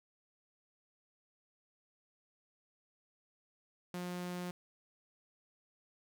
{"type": "tone", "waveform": "sawtooth", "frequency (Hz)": 178.3, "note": "F3", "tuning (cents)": 36, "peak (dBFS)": -35, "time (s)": [3.94, 4.51], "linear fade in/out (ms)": 2, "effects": []}